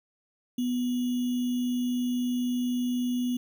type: tone with sample-and-hold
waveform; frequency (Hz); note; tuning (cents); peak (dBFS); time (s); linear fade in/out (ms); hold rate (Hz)
sine; 246.9; B3; 0; -25; 0.58-3.37; 5; 3150
effects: none